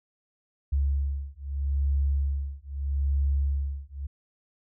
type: beating tone pair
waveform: sine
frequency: 69.3 / 70.09 Hz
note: C#2 / C#2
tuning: 0 / +20 cents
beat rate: 0.79 Hz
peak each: -27 dBFS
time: 0.72-4.07 s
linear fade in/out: 10 ms
effects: none